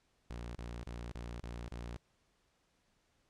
sawtooth tone bursts, 59 Hz, A#1, 22 cents sharp, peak -38 dBFS, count 6, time 0.3-1.965 s, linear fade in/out 0 ms, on 250 ms, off 33 ms, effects pink hiss -75 dBFS RMS until 3.29 s + low-pass 8000 Hz 12 dB/octave

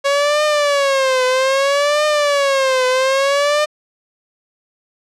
sawtooth tone with vibrato, 554.4 Hz, C#5, in tune, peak -9 dBFS, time 0.04-3.66 s, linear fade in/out 20 ms, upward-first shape triangle, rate 0.62 Hz, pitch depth 160 cents each way, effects low-pass 7000 Hz 12 dB/octave

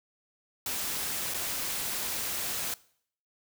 white noise with dropouts, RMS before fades -33 dBFS, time 0.66-2.74 s, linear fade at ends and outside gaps 2 ms, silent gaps 1.339-1.343 s, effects noise-tail reverb RT60 0.6 s tail -21 dB re dry

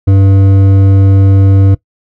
triangle tone with hard clipping, 97.4 Hz, G2, 11 cents flat, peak -5 dBFS, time 0.07-1.75 s, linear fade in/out 10 ms, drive 13 dB, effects noise-tail reverb RT60 0.1 s tail -19 dB re dry

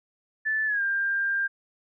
sine tone with pitch glide, 1749 to 1594.6 Hz, A6 to G6, -11 to +29 cents, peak -23 dBFS, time 0.45-1.48 s, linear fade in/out 20 ms, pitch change -160 cents, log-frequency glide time 0.66-0.82 s, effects none

